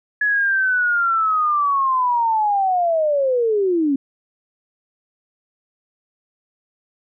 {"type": "linear sweep", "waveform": "sine", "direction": "down", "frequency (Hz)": [1700, 265.1], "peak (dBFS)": -15, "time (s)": [0.21, 3.96], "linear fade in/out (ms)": 5, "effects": []}